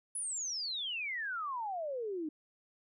sine exponential sweep, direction down, 10470 to 296.2 Hz, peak -35 dBFS, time 0.15-2.29 s, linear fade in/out 5 ms, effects none

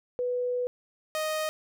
sine / sawtooth tone pair in turn, 493.9 / 622.3 Hz, B4 / D#5, 0 / 0 cents, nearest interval major third, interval 400 cents, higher second, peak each -26 / -24 dBFS, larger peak second, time 0.19-0.67 / 1.15-1.49 s, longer first, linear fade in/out 0 ms, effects none

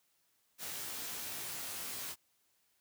white noise with comb filter, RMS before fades -42 dBFS, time 0.58-2.16 s, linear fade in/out 50 ms, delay 18 ms, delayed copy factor -0.85, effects white hiss -75 dBFS RMS until 2.8 s + high-pass 60 Hz 12 dB/octave

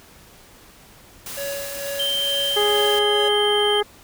white noise, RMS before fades -33 dBFS, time 1.26-2.99 s, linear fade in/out 2 ms
square tone with tremolo, 561 Hz, C#5, 21 cents sharp, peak -27 dBFS, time 1.37-3.29 s, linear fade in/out 10 ms, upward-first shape sine, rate 2.2 Hz, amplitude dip 55%
triangle tone, 3136 Hz, G7, in tune, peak -19 dBFS, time 1.99-3.81 s, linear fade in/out 10 ms
harmonic tone, 415.3 Hz, G#4, in tune, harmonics 1 / 2 / 3 / 4 / 5, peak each -19 / -25 / -29 / -31 / -33 dBFS, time 2.56-3.83 s, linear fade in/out 10 ms
effects pink hiss -48 dBFS RMS until 4.03 s

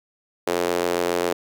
sawtooth tone with high-pass filter, 87.31 Hz, F2, in tune, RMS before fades -23 dBFS, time 0.47-1.33 s, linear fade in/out 5 ms, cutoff 430 Hz, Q 2.3, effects none

